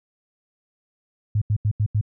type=tone bursts; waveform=sine; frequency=105.4 Hz; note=G#2; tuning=26 cents sharp; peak=-17 dBFS; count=5; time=1.35-2.012 s; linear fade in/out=5 ms; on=66 ms; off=83 ms; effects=none